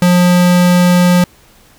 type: tone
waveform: square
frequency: 178 Hz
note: F3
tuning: 33 cents sharp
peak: -7 dBFS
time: 0.02-1.24 s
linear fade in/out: 2 ms
effects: pink hiss -46 dBFS RMS until 1.78 s